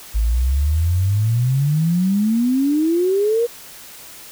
sine exponential sweep, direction up, 52.1 to 482.5 Hz, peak -14 dBFS, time 0.14-3.47 s, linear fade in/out 20 ms, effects white hiss -39 dBFS RMS until 4.31 s

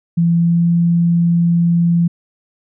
sine tone with pitch glide, 169.1 to 170.47 Hz, E3 to F3, +44 to -42 cents, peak -10 dBFS, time 0.17-2.08 s, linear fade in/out 10 ms, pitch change +14 cents, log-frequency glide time 0.36-0.68 s, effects none

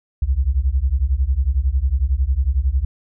sine beating tone pair, 60.9 / 71.9 Hz, B1 / D2, -24 / -36 cents, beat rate 11 Hz, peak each -18 dBFS, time 0.22-2.85 s, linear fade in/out 5 ms, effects none

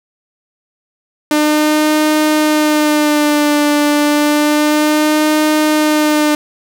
sawtooth tone with vibrato, 300.2 Hz, D4, 38 cents sharp, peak -6 dBFS, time 1.31-6.35 s, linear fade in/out 2 ms, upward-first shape sine, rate 0.3 Hz, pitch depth 36 cents each way, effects none

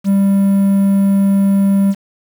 triangle tone with quantisation, 197 Hz, G3, 9 cents sharp, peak -7 dBFS, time 0.04-1.95 s, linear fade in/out 50 ms, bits 6, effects none

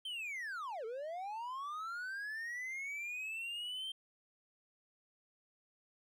triangle linear two-way sweep, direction down then up, 3163 to 428.3 to 3163 Hz, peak -38 dBFS, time 0.05-3.92 s, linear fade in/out 5 ms, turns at 0.85 s, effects none

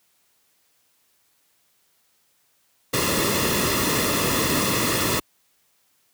pink noise with comb filter, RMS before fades -22 dBFS, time 2.93-5.2 s, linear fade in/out 10 ms, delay 1.3 ms, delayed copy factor -0.65, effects white hiss -65 dBFS RMS until 6.13 s + high-pass 60 Hz 12 dB/octave

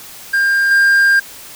triangle tone with level steps, 1600 Hz, G6, 35 cents sharp, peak -9 / -6 dBFS, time 0.33-1.2 s, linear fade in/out 10 ms, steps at 0.71 s, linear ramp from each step 2 ms, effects white hiss -35 dBFS RMS until 1.55 s

